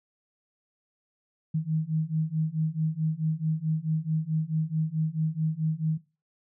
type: beating tone pair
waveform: sine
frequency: 155.56 / 160.16 Hz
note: D#3 / E3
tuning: 0 / -50 cents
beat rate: 4.6 Hz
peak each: -28 dBFS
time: 1.54-5.98 s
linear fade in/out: 10 ms
effects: noise-tail reverb RT60 0.3 s tail -17 dB re dry